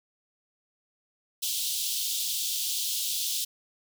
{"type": "high-pass noise", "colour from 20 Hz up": "pink", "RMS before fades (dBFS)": -30, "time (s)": [1.42, 3.45], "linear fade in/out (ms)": 10, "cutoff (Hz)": 3100, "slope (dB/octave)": 48, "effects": []}